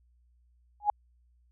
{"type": "tone with exponential growth", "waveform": "sine", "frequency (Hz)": 830, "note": "G#5", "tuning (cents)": -1, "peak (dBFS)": -17, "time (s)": [0.8, 0.9], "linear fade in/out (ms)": 2, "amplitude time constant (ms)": 20, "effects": ["added 60 Hz sine -62 dBFS peak until 1.51 s"]}